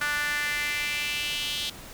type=tone with high-pass filter sweep; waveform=sawtooth; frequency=293.9 Hz; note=D4; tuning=1 cent sharp; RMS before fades=-29 dBFS; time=0.01-1.7 s; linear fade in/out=5 ms; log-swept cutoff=1500 to 3400 Hz; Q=3.8; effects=pink hiss -44 dBFS RMS until 1.93 s